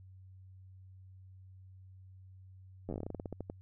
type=slowing click train; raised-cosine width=2 ms; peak=-26 dBFS; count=17; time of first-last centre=2.89-3.499 s; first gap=10 ms; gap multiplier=1.16; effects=added 94 Hz sine -52 dBFS peak until 3.61 s